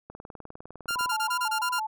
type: click train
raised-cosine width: 1 ms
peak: -28 dBFS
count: 20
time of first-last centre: 0.1-1.06 s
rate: 19.8 Hz
type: tone bursts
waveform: sawtooth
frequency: 1396.9 Hz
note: F6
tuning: in tune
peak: -23 dBFS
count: 9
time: 0.88-1.799 s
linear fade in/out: 10 ms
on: 79 ms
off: 26 ms
type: tone with vibrato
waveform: sine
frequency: 932.3 Hz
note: A#5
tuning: in tune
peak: -28 dBFS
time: 0.95-1.87 s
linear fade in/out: 10 ms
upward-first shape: square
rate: 3 Hz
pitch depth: 120 cents each way
effects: none